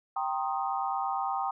sine chord, C minor seventh, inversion second, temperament equal with one note detuned, 784 / 932.3 / 1061.1 / 1244.5 Hz, G5 / Bb5 / C6 / Eb6, 0 / 0 / +24 / 0 cents, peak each -31 / -35 / -36 / -35 dBFS, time 0.16-1.51 s, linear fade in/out 5 ms, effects none

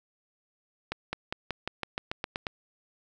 accelerating click train, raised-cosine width 0.3 ms, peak -15 dBFS, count 11, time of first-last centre 0.92-2.468 s, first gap 210 ms, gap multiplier 0.93, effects none

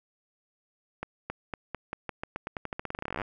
accelerating click train, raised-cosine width 0.5 ms, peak -18 dBFS, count 29, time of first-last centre 1.03-3.217 s, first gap 270 ms, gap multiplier 0.88, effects none

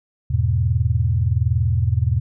sine chord, E major, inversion none, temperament equal, 82.41 / 103.83 / 123.47 Hz, E2 / G#2 / B2, 0 / 0 / 0 cents, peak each -20 dBFS, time 0.3-2.2 s, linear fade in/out 10 ms, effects none

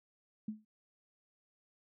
sine tone with exponential decay, 214.9 Hz, A3, 41 cents flat, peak -33 dBFS, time 0.48-0.65 s, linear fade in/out 5 ms, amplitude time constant 36 ms, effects none

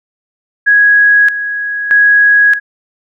sine tone with tremolo, 1661.2 Hz, G#6, in tune, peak -4 dBFS, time 0.66-2.6 s, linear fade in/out 20 ms, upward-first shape square, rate 0.8 Hz, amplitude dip 70%, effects none

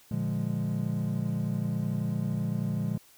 triangle chord, Bb dominant seventh, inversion none, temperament equal, 116.54 / 146.83 / 174.61 / 207.7 Hz, Bb2 / D3 / F3 / Ab3, 0 / 0 / 0 / 0 cents, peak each -31 dBFS, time 0.11-2.98 s, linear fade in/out 5 ms, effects white hiss -58 dBFS RMS until 3.17 s

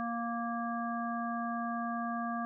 harmonic tone, 233.8 Hz, A#3, 5 cents sharp, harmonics 1 / 3 / 5 / 7, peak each -36 / -38 / -38 / -44 dBFS, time 0-2.45 s, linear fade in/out 0 ms, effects none

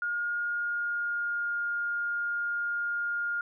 sine tone with pitch glide, 1424 to 1415 Hz, F6 to F6, +33 to +22 cents, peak -28 dBFS, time 0.02-3.41 s, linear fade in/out 2 ms, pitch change -11 cents, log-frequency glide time 0.46-1.58 s, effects none

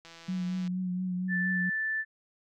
click train, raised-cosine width 0.2 ms, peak -32 dBFS, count 105, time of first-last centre 0.05-0.677 s, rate 166 Hz
sine tone with vibrato, 182.8 Hz, F#3, 21 cents flat, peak -29 dBFS, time 0.28-1.7 s, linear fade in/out 10 ms, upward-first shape triangle, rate 4.3 Hz, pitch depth 34 cents each way
sine tone, 1760 Hz, A6, in tune, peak -28 dBFS, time 1.28-2.05 s, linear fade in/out 50 ms
effects none

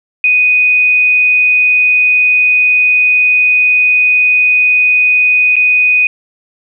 sine tone with dropouts, 2489 Hz, D#7, in tune, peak -6 dBFS, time 0.24-6.07 s, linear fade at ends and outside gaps 2 ms, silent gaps 5.557-5.565 s, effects none

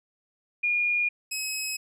sine / 15% pulse tone pair in turn, 2430 / 2558 Hz, D#7 / D#7, -42 / +47 cents, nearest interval minor second, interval 89 cents, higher second, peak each -22 dBFS, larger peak neither, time 0.63-1.09 / 1.31-1.77 s, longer neither, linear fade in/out 10 ms, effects none

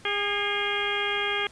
harmonic tone with a mistuned harmonic, 407.2 Hz, G#4, 34 cents flat, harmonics 1 / 2 / 3 / 4 / 5 / 6 / 7 / 8, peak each -32 / -35 / -34 / -32 / -31 / -34 / -37 / -32 dBFS, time 0.05-1.47 s, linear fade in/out 2 ms, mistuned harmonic 5, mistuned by +64 cents, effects pink hiss -52 dBFS RMS until 1.51 s + resampled to 22050 Hz

